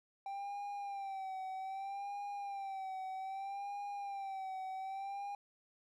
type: tone with vibrato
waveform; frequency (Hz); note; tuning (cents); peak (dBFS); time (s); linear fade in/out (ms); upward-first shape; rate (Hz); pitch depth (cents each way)
triangle; 784; G5; 0; -38; 0.26-5.35; 2; sine; 0.63; 60
effects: none